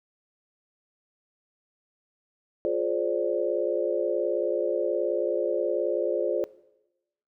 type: chord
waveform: sine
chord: D half-diminished seventh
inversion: first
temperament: just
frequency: 352.4 / 422.9 / 528.6 / 587.3 Hz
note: F4 / Ab4 / C5 / D5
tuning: +16 / +31 / +18 / 0 cents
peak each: -29 dBFS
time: 2.65-6.44 s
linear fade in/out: 0 ms
effects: noise-tail reverb RT60 0.9 s tail -19 dB re dry